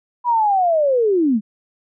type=linear sweep; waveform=sine; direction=down; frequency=987.8 to 196 Hz; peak=-13 dBFS; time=0.24-1.41 s; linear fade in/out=50 ms; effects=none